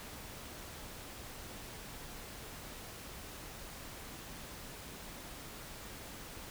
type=silence; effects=pink hiss -48 dBFS RMS until 6.5 s